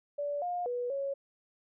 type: tone with pitch steps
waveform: sine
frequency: 578 / 710 / 488.6 / 553 Hz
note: D5 / F5 / B4 / C#5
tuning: -28 / +28 / -19 / -4 cents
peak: -31 dBFS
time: 0.18-1.14 s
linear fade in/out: 10 ms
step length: 240 ms
effects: none